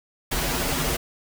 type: noise with comb filter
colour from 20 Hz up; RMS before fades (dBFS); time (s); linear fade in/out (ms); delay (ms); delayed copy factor
pink; -25; 0.31-0.97; 10; 9.7; -0.85
effects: none